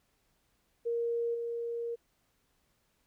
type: tone with level steps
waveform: sine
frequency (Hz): 468.2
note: A#4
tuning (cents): +8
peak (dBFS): -29 / -33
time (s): 0.85-1.96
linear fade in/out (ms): 20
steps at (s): 1.34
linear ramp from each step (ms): 10
effects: pink hiss -74 dBFS RMS until 3.06 s